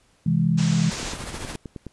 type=chord; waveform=sine; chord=C augmented; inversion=none; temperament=equal; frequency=130.81 / 164.81 / 207.7 Hz; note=C3 / E3 / G#3; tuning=0 / 0 / 0 cents; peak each=-25 / -19 / -24 dBFS; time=0.26-0.9 s; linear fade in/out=5 ms
type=low-pass noise; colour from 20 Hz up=white; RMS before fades=-34 dBFS; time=0.57-1.14 s; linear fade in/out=20 ms; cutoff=7500 Hz; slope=48 dB/octave
type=noise with tremolo; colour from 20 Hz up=pink; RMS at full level=-32 dBFS; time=0.91-1.56 s; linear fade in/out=2 ms; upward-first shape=sine; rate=14 Hz; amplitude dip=45%
type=click train; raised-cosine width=3 ms; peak=-21 dBFS; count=9; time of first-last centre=1.03-1.867 s; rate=9.56 Hz
effects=pink hiss -61 dBFS RMS until 1.92 s + resampled to 24000 Hz